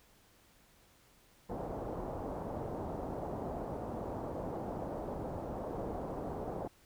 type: low-pass noise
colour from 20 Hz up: white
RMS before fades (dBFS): -40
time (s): 1.49-6.68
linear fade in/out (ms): 10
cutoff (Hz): 770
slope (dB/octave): 24
effects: pink hiss -65 dBFS RMS until 6.85 s

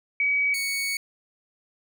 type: tone pair in turn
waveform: sine / sawtooth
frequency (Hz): 2271 / 2227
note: C#7 / C#7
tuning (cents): +41 / +7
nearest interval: unison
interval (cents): 34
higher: first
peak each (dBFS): -20 / -22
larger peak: first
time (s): 0.2-0.54 / 0.54-0.97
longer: second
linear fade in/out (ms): 2
effects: none

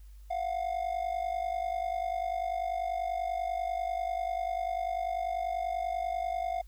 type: ring-modulated tone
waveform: triangle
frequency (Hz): 710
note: F5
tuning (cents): +28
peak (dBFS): -25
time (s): 0.3-6.62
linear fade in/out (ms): 10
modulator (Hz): 25.1
effects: added 50 Hz sine -47 dBFS peak until 6.67 s + white hiss -68 dBFS RMS until 6.67 s

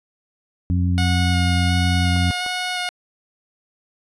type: harmonic tone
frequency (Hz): 89.3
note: F2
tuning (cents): +39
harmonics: 1 / 2 / 3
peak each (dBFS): -17 / -23 / -27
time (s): 0.7-2.31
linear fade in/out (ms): 0
type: tone with vibrato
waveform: 10% pulse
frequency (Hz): 724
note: F#5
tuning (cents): -38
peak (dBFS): -14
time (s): 0.98-2.89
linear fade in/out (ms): 0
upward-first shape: square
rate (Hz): 1.4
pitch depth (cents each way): 10
type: clicks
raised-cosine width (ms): 1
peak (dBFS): -22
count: 2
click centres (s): 2.163 / 2.463
effects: resampled to 22050 Hz

